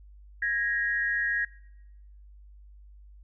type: tone pair together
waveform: sine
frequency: 1649.3 / 1884 Hz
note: G#6 / A#6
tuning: -12 / +18 cents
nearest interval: major second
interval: 230 cents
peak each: -28 dBFS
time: 0.42-1.45 s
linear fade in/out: 5 ms
effects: noise-tail reverb RT60 0.9 s tail -22 dB re dry + added 50 Hz sine -48 dBFS peak until 3.23 s